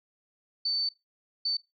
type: tone bursts at uneven times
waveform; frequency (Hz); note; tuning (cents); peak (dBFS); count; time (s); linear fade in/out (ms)
sine; 4534; C#8; +38; -26; 2; 0.65-0.89 / 1.45-1.57; 5
effects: noise-tail reverb RT60 0.2 s tail -21 dB re dry